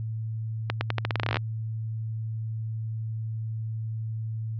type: accelerating click train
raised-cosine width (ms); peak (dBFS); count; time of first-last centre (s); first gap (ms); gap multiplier
0.3; -9; 16; 0.7-1.369; 110; 0.85
effects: added 111 Hz sine -29 dBFS peak until 4.59 s + low-pass 4000 Hz 12 dB/octave